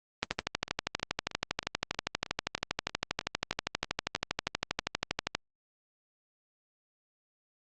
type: two click trains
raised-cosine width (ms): 0.2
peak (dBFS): -10 / -23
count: 65 / 15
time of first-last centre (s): 0.23-5.35 / 0.68-5.11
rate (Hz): 12.5 / 3.16
effects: low-pass 7000 Hz 12 dB/octave + Opus 32 kbps